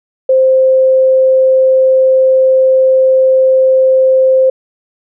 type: tone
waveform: sine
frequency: 523.3 Hz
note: C5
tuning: in tune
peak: -5 dBFS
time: 0.29-4.5 s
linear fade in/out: 5 ms
effects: none